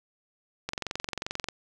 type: click train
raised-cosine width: 0.2 ms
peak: -14 dBFS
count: 19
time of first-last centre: 0.69-1.486 s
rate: 22.6 Hz
effects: none